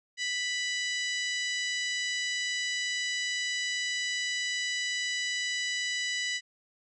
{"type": "harmonic tone", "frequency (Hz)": 987.8, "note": "B5", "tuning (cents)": 0, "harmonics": [2, 3, 4, 5, 6, 7, 8], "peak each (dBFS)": [-32, -36, -38, -40, -42, -43, -44], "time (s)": [0.17, 6.41], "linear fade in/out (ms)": 50, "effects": []}